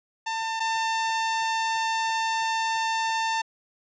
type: tone pair in turn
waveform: sawtooth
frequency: 897 / 897 Hz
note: A5 / A5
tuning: +33 / +33 cents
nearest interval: unison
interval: 0 cents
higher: neither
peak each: -23 / -20 dBFS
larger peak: second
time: 0.26-0.6 / 0.6-3.42 s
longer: second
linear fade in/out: 10 ms
effects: resampled to 16000 Hz